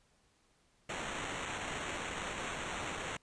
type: noise with sample-and-hold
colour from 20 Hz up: violet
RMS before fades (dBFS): -40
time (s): 0.89-3.17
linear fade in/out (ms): 5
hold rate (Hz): 4900
effects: pink hiss -71 dBFS RMS until 3.22 s + resampled to 22050 Hz